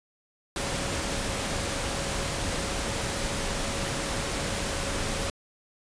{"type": "tone in noise", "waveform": "sine", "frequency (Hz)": 554.4, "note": "C#5", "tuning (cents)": 0, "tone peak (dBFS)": -39, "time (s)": [0.56, 5.3], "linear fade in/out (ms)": 2, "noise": "pink", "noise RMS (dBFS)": -30, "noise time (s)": [0.56, 5.3], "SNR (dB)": -12, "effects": ["resampled to 22050 Hz"]}